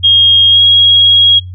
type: tone with pitch glide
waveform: sine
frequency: 3251 to 3294 Hz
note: G#7 to G#7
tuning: -38 to -15 cents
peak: -3 dBFS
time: 0.03-1.4 s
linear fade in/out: 20 ms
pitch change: +23 cents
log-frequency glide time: 0.5-0.6 s
effects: noise-tail reverb RT60 0.2 s tail -25 dB re dry + added 91 Hz sine -23 dBFS peak until 1.54 s